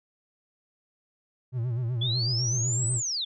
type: tone with vibrato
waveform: triangle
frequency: 120.6 Hz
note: B2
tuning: 41 cents flat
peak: -24 dBFS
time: 1.52-3.02 s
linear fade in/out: 50 ms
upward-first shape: sine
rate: 8 Hz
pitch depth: 110 cents each way
type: linear two-way sweep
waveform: sine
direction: up then down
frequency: 3353 to 8240 to 3353 Hz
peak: -27 dBFS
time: 2.01-3.25 s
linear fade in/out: 10 ms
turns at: 2.93 s
effects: none